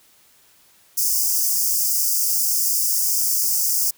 white high-pass noise, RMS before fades -20 dBFS, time 0.97-3.91 s, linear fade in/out 10 ms, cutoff 4900 Hz, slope 96 dB/octave, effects white hiss -55 dBFS RMS until 3.97 s

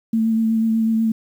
sine tone with vibrato, 223.7 Hz, A3, 29 cents sharp, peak -15 dBFS, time 0.13-1.12 s, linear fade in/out 5 ms, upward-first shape sine, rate 8.1 Hz, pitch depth 18 cents each way, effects 8-bit

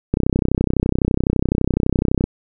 click train, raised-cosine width 3 ms, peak -3 dBFS, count 68, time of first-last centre 0.14-2.24 s, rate 31.9 Hz, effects none

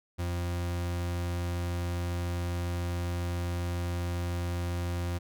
40% pulse tone, 87.3 Hz, F2, in tune, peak -29 dBFS, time 0.18-5.19 s, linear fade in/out 20 ms, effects none

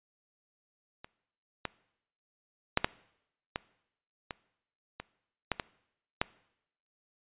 clicks, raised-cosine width 0.3 ms, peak -28 / -16 / -7 / -8 / -15 / -20 / -22 / -12 / -16 / -10 dBFS, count 10, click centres 1.045 / 1.653 / 2.774 / 2.845 / 3.559 / 4.308 / 5 / 5.517 / 5.598 / 6.215 s, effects noise-tail reverb RT60 0.8 s tail -21 dB re dry + resampled to 8000 Hz

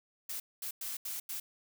blue noise bursts at uneven times, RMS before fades -39 dBFS, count 5, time 0.29-0.4 / 0.62-0.71 / 0.81-0.97 / 1.05-1.2 / 1.29-1.4 s, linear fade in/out 5 ms, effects none

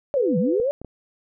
sine linear two-way sweep, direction down then up, 591 to 155.56 to 591 Hz, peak -19 dBFS, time 0.14-0.71 s, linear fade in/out 0 ms, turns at 0.38 s
sine tone, 499.9 Hz, B4, 21 cents sharp, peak -23 dBFS, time 0.16-0.62 s, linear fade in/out 10 ms
clicks, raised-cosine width 2 ms, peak -23 dBFS, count 3, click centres 0.6 / 0.816 / 0.847 s
effects none

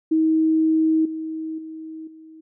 sine tone with level steps, 318 Hz, D#4, 38 cents sharp, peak -15 / -26 / -32 / -41 dBFS, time 0.11-2.41 s, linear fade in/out 10 ms, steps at 1.05 / 1.58 / 2.07 s, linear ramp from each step 5 ms, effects none

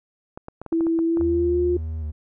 clicks, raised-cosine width 1 ms, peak -21 dBFS, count 10, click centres 0.375 / 0.484 / 0.616 / 0.663 / 0.727 / 0.808 / 0.868 / 0.99 / 1.172 / 1.211 s
sine tone with pitch glide, 329.6 to 353.3 Hz, E4 to F4, 0 to +20 cents, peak -18 dBFS, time 0.72-1.77 s, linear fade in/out 5 ms, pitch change +120 cents, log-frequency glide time 1.05-1.59 s
triangle tone with vibrato, 77.78 Hz, D#2, in tune, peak -24 dBFS, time 1.19-2.12 s, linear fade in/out 20 ms, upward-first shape square, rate 1.8 Hz, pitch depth 39 cents each way
effects none

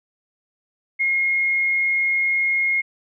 sine tone, 2149 Hz, C7, 46 cents sharp, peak -17 dBFS, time 0.99-2.82 s, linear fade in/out 20 ms, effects none

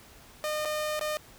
sawtooth tone with dropouts, 609 Hz, D#5, 37 cents flat, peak -25 dBFS, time 0.44-1.17 s, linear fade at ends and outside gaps 0 ms, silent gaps 0.65-0.655 / 0.994-1.011 s, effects pink hiss -53 dBFS RMS until 1.38 s

